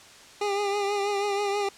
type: tone with vibrato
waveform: 25% pulse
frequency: 404.7 Hz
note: G#4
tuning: 45 cents flat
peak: -21 dBFS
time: 0.41-1.69 s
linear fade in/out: 5 ms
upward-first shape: triangle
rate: 6.2 Hz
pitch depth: 50 cents each way
effects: white hiss -49 dBFS RMS until 1.77 s + low-pass 7000 Hz 12 dB/octave